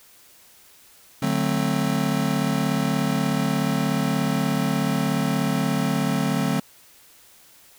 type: chord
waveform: square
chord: D dominant seventh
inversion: none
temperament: just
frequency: 146.83 / 183.54 / 220.2 / 264.3 Hz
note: D3 / F#3 / A3 / C4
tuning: 0 / -14 / +2 / +18 cents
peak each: -27 dBFS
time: 1.22-6.6 s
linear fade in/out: 5 ms
effects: white hiss -52 dBFS RMS until 7.78 s